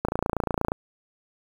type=click train; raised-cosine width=1 ms; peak=-10 dBFS; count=20; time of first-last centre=0.05-0.719 s; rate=28.4 Hz; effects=7-bit